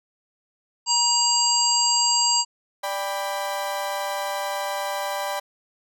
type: harmonic tone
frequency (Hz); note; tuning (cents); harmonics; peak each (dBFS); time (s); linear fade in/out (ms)
948; A#5; +29; 1 / 3 / 5 / 7 / 8; -24 / -30 / -21 / -32 / -22; 0.86-2.45; 50
type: chord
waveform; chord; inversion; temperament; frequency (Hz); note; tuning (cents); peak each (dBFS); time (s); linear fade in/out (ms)
35% pulse; G major; second; equal with one note detuned; 587.3 / 792.6 / 987.8; D5 / G5 / B5; 0 / +19 / 0; -28 / -28 / -29; 2.83-5.4; 10
effects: none